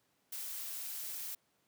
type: noise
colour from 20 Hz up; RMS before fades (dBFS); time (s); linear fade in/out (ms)
blue; -42; 0.32-1.35; 5
effects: pink hiss -75 dBFS RMS until 1.67 s + high-pass 150 Hz 12 dB/octave